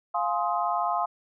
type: chord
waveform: sine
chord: F minor seventh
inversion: none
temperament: just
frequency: 698.5 / 838.1 / 1047.7 / 1257.2 Hz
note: F5 / Ab5 / C6 / Eb6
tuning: 0 / +16 / +2 / +18 cents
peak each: -28 / -30 / -29 / -31 dBFS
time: 0.14-1.06 s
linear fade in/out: 10 ms
effects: none